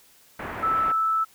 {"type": "low-pass noise", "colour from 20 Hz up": "white", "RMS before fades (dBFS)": -34, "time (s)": [0.39, 0.92], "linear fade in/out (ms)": 5, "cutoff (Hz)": 1800, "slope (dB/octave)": 24}
{"type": "tone", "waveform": "sine", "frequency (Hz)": 1314, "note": "E6", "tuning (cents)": -6, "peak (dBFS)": -20, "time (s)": [0.62, 1.25], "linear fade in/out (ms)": 20}
{"effects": ["white hiss -56 dBFS RMS until 1.34 s"]}